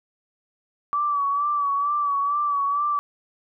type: tone with vibrato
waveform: sine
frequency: 1149 Hz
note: D6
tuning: 38 cents flat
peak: -20 dBFS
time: 0.93-2.99 s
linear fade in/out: 0 ms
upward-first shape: sine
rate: 2.2 Hz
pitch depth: 47 cents each way
effects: none